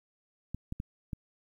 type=clicks; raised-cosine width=5 ms; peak=-23 dBFS; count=4; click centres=0.546 / 0.724 / 0.801 / 1.132 s; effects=10-bit